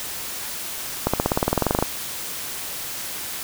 accelerating click train, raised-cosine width 1 ms, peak -4 dBFS, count 16, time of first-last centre 1.07-1.826 s, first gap 66 ms, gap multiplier 0.96, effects white hiss -31 dBFS RMS until 3.43 s

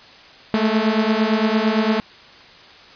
sawtooth beating tone pair, 214.1 / 222.9 Hz, A3 / A3, -47 / +23 cents, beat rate 8.8 Hz, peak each -15 dBFS, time 0.54-2 s, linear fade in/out 0 ms, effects white hiss -44 dBFS RMS until 2.95 s + resampled to 11025 Hz

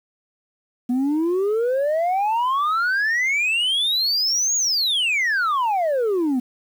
sine exponential two-way sweep, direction up then down, 240.6 to 6830 to 240.6 Hz, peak -15 dBFS, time 0.89-6.4 s, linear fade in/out 10 ms, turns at 4.56 s, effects tanh soft clip ceiling -17 dBFS + 8-bit

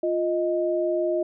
sine tone pair together, 350 / 624.1 Hz, F4 / D#5, +4 / +5 cents, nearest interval minor seventh, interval 1001 cents, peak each -24 dBFS, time 0.03-1.23 s, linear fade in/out 5 ms, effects none

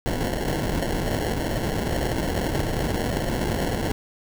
pink noise with sample-and-hold, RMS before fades -25 dBFS, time 0.06-3.92 s, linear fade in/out 0 ms, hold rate 1225 Hz, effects none

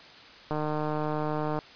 click train, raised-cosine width 1 ms, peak -17 dBFS, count 165, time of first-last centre 0.51-1.589 s, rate 152 Hz, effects white hiss -49 dBFS RMS until 1.75 s + resampled to 11025 Hz

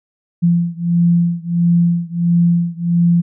sine beating tone pair, 171 / 172.5 Hz, F3 / F3, -36 / -21 cents, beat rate 1.5 Hz, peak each -14 / -15 dBFS, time 0.42-3.22 s, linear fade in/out 20 ms, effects none

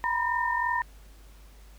sine tone cluster, 952 / 995 / 1820 Hz, A#5 / B5 / A#6, +36 / +13 / -42 cents, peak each -29 dBFS, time 0.04-0.82 s, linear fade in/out 0 ms, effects added 50 Hz sine -48 dBFS peak until 1.78 s + pink hiss -58 dBFS RMS until 1.78 s

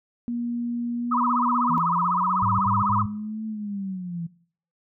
sine tone with pitch glide, 238.1 to 241.1 Hz, A#3 to B3, +37 to -41 cents, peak -25 dBFS, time 0.28-1.78 s, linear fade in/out 0 ms, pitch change +22 cents, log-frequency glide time 0.95-1.12 s
sine tone with vibrato, 1108.7 Hz, C#6, in tune, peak -20 dBFS, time 1.11-3.03 s, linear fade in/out 10 ms, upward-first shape sine, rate 16 Hz, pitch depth 260 cents each way
sine linear two-way sweep, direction up then down, 165 to 220 to 165 Hz, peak -28 dBFS, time 1.69-4.27 s, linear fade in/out 10 ms, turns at 3.46 s
sine tone bursts, 105.2 Hz, G#2, 23 cents sharp, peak -25 dBFS, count 3, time 2.42-3.062 s, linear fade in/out 5 ms, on 170 ms, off 66 ms
effects noise-tail reverb RT60 0.5 s tail -18 dB re dry

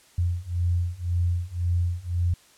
sine beating tone pair, 86.4 / 88.3 Hz, F2 / F2, -18 / +20 cents, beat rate 1.9 Hz, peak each -26 / -25 dBFS, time 0.18-2.34 s, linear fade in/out 5 ms, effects white hiss -56 dBFS RMS until 2.57 s + low-pass 10000 Hz 12 dB/octave

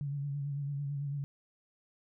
sine tone with vibrato, 141.9 Hz, C#3, 41 cents sharp, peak -33 dBFS, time 0.01-1.24 s, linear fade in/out 0 ms, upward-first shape sine, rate 9 Hz, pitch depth 41 cents each way, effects none

